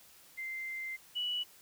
sine tone pair in turn, 2084 / 2947 Hz, C7 / F#7, -7 / -8 cents, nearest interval tritone, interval 599 cents, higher second, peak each -37 / -32 dBFS, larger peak second, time 0.37-0.97 / 1.15-1.44 s, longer first, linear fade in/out 20 ms, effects white hiss -59 dBFS RMS until 1.61 s

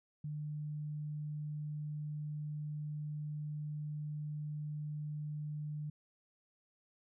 sine tone, 150 Hz, D3, 37 cents sharp, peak -38 dBFS, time 0.24-5.9 s, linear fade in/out 5 ms, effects none

